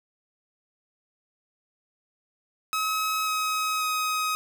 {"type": "tone with pitch steps", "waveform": "sawtooth", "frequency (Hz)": [1279, 1269.4, 1259.9], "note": ["D#6", "D#6", "D#6"], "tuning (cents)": [47, 34, 21], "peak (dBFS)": -21, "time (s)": [2.73, 4.35], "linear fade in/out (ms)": 0, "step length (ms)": 540, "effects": []}